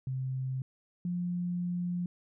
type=tone pair in turn; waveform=sine; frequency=130.81 / 176.63 Hz; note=C3 / F3; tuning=0 / +20 cents; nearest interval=perfect fourth; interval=520 cents; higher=second; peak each=-31 / -30 dBFS; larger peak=second; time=0.07-0.62 / 1.05-2.06 s; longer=second; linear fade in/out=2 ms; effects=none